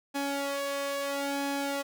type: tone with flanger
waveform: sawtooth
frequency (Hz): 280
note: C#4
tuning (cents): +18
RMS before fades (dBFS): -32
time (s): 0.14-1.83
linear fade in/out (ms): 20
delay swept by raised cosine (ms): 1.2 to 1.9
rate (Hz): 0.75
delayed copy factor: +0.8
effects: none